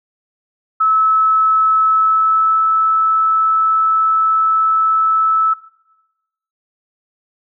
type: tone with pitch glide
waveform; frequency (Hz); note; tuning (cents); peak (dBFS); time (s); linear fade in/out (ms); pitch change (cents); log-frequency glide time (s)
sine; 1300 to 1308.3; E6 to E6; -24 to -13; -10; 0.8-5.54; 10; +11; 1.85-2.56
effects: noise-tail reverb RT60 1.0 s tail -19 dB re dry